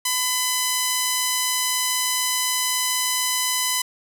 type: tone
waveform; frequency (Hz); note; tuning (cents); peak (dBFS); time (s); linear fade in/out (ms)
5% pulse; 1007; B5; +33; -8; 0.05-3.82; 5
effects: none